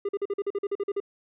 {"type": "tone bursts", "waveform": "triangle", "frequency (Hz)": 402.2, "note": "G4", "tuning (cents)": 44, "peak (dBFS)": -23, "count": 12, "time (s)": [0.05, 1.002], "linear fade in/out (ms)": 5, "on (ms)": 39, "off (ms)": 44, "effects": ["resampled to 8000 Hz"]}